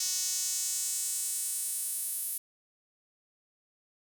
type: tone with high-pass filter sweep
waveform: sawtooth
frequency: 370 Hz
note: F#4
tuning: in tune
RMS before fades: -33 dBFS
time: 0-2.38 s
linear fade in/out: 5 ms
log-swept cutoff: 6000 to 11000 Hz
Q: 2.6
effects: 9-bit